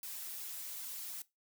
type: noise with flanger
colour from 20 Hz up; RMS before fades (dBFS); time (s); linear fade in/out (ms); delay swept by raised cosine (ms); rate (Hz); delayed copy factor
blue; -44; 0.03-1.22; 2; 1.6 to 6.9; 2.5; -0.95
effects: noise-tail reverb RT60 0.2 s tail -19 dB re dry